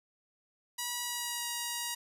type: tone with pitch glide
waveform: 5% pulse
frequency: 968 to 952.5 Hz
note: B5 to A#5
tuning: -35 to +37 cents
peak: -22 dBFS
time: 0.78-1.95 s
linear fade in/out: 10 ms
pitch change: -28 cents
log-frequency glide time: 1.04-1.48 s
effects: none